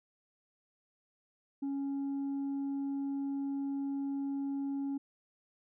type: tone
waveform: sine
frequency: 277.2 Hz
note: C#4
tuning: in tune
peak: -30 dBFS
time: 1.62-4.98 s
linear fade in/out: 10 ms
effects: tanh soft clip ceiling -32 dBFS